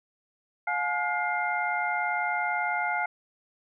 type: tone cluster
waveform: sine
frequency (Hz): 712 / 850 / 1429 / 2105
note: F5 / G#5 / F6 / C7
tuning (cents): +33 / +40 / +39 / +10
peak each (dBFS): -31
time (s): 0.67-3.06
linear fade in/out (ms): 5
effects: none